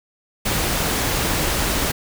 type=noise; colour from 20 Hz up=pink; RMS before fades=-21 dBFS; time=0.45-1.92 s; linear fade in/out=10 ms; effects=none